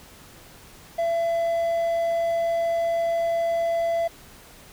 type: tone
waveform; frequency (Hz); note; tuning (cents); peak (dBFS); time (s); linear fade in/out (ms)
triangle; 672; E5; +33; -19; 0.98-4.08; 10
effects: pink hiss -48 dBFS RMS until 4.72 s